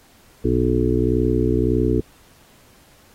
harmonic tone, 61.74 Hz, B1, in tune, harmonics 1 / 2 / 4 / 5 / 6 / 7, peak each -23 / -23 / -23 / -23 / -23 / -23 dBFS, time 0.44-2.01 s, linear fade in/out 10 ms, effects pink hiss -53 dBFS RMS until 3.14 s + AAC 48 kbps

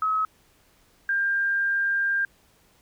sine tone pair in turn, 1282 / 1597 Hz, E6 / G6, -49 / +32 cents, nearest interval major third, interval 381 cents, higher second, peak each -21 dBFS, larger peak neither, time 0.02-0.25 / 1.09-2.25 s, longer second, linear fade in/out 2 ms, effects pink hiss -61 dBFS RMS until 2.81 s

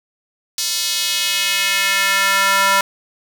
square tone with high-pass filter sweep, 196 Hz, G3, in tune, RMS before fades -17 dBFS, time 0.58-2.81 s, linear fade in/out 2 ms, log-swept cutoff 4800 to 1100 Hz, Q 1.6, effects none

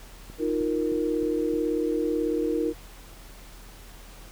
click train, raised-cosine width 3 ms, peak -30 dBFS, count 5, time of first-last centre 0.3-1.538 s, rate 3.23 Hz
sine chord, Eb suspended second, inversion none, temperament equal, 311.1 / 349.2 / 466.2 Hz, Eb4 / F4 / Bb4, 0 / 0 / 0 cents, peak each -27 / -29 / -27 dBFS, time 0.38-2.74 s, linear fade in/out 50 ms
effects added 40 Hz sine -45 dBFS peak until 4.31 s + pink hiss -49 dBFS RMS until 4.31 s

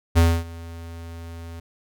square tone with ADSR envelope, 83.6 Hz, E2, 25 cents sharp, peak -12 dBFS, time 0.15-1.6 s, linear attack 27 ms, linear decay 260 ms, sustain -23 dB, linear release 6 ms, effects none

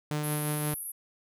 sawtooth tone with tremolo, 150 Hz, D3, 37 cents sharp, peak -24 dBFS, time 0.11-0.74 s, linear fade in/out 0 ms, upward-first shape triangle, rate 5.7 Hz, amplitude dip 30%
white band-pass noise, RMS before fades -38 dBFS, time 0.23-0.92 s, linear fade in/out 10 ms, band 10000 to 12000 Hz, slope 96 dB/octave
effects none

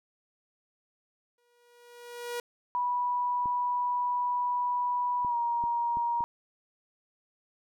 sawtooth tone with exponential growth, 480.6 Hz, B4, 47 cents flat, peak -27 dBFS, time 1.38-2.4 s, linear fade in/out 2 ms, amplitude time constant 220 ms
sine tone with pitch glide, 980 to 944.4 Hz, B5 to A#5, -14 to +22 cents, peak -26 dBFS, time 2.75-6.24 s, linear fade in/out 0 ms, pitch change -64 cents, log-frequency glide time 5.26-5.36 s
clicks, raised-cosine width 3 ms, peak -31 dBFS, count 5, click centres 3.458 / 5.248 / 5.639 / 5.971 / 6.207 s
effects none

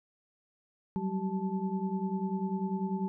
sine tone cluster, 185.2 / 195.3 / 383.7 / 874 Hz, F#3 / G3 / G4 / A5, +2 / -6 / -37 / -12 cents, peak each -34 / -33 / -39 / -40 dBFS, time 0.96-3.08 s, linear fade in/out 0 ms, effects none

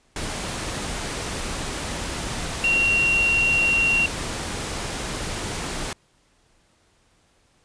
sine tone in noise, 2749 Hz, F7, 28 cents flat, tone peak -17 dBFS, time 2.64-4.06 s, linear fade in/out 2 ms, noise pink, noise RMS -29 dBFS, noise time 0.16-5.93 s, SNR +9 dB, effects pink hiss -62 dBFS RMS until 7.64 s + resampled to 22050 Hz

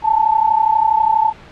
sine tone pair together, 863.7 / 896 Hz, A5 / A5, -32 / +31 cents, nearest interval minor second, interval 63 cents, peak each -14 dBFS, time 0.02-1.33 s, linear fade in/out 50 ms, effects pink hiss -40 dBFS RMS until 1.51 s + low-pass 3000 Hz 12 dB/octave

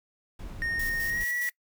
brown noise, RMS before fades -39 dBFS, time 0.39-1.24 s, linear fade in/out 5 ms
triangle tone with pitch glide, 1848 to 1938.8 Hz, A#6 to B6, -16 to -32 cents, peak -26 dBFS, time 0.62-1.49 s, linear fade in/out 0 ms, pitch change +84 cents, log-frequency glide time 1.05-1.3 s
blue noise with tremolo, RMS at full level -39 dBFS, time 0.79-1.5 s, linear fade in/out 5 ms, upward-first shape square, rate 4.8 Hz, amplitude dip 50%
effects noise-tail reverb RT60 0.1 s tail -23 dB re dry

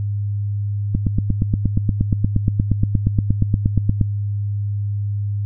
click train, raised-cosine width 5 ms, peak -4 dBFS, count 27, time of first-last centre 0.95-4.012 s, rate 8.49 Hz, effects added 102 Hz sine -19 dBFS peak until 5.45 s

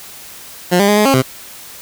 15% pulse tone with pitch steps, 178.2 / 201 / 207.5 / 210.8 / 272 / 130.3 Hz, F3 / G3 / G#3 / G#3 / C#4 / C3, +35 / +44 / -1 / +26 / -33 / -7 cents, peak -3 dBFS, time 0.71-1.226 s, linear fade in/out 20 ms, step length 86 ms, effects white hiss -35 dBFS RMS until 1.81 s

